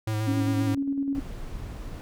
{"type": "tone with vibrato", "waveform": "square", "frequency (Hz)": 108, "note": "A2", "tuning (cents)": -32, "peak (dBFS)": -26, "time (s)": [0.07, 0.75], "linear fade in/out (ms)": 5, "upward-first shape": "square", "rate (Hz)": 7.5, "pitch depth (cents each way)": 21}
{"type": "tone with tremolo", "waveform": "sine", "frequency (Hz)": 277.2, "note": "C#4", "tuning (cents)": 0, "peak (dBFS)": -23, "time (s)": [0.27, 1.2], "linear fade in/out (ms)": 10, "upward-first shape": "square", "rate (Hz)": 9.9, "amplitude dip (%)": 40}
{"type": "noise", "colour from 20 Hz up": "brown", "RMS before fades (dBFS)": -36, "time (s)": [1.15, 2.01], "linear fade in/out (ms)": 0}
{"effects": []}